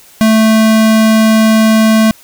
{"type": "tone", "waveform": "square", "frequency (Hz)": 220, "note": "A3", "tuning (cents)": 0, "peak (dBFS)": -6, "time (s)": [0.21, 2.11], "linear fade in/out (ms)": 0, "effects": ["white hiss -41 dBFS RMS until 2.23 s"]}